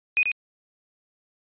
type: tone with echo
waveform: sine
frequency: 2489 Hz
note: D#7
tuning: in tune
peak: -17 dBFS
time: 0.17-0.23 s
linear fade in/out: 0 ms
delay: 86 ms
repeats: 1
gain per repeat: -5 dB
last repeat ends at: 0.316 s
effects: resampled to 8000 Hz